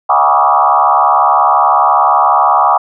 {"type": "tone with frequency modulation", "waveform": "sine", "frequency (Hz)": 969, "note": "B5", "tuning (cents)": -33, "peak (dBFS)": -6, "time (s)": [0.09, 2.78], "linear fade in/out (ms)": 10, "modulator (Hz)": 71.8, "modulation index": 3.8, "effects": []}